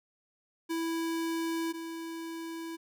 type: tone pair in turn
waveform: square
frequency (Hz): 329.6 / 329.6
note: E4 / E4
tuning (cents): 0 / 0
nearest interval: unison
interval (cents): 0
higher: neither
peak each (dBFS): -31 / -38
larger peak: first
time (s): 0.69-1.73 / 1.73-2.77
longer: neither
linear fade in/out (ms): 20
effects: none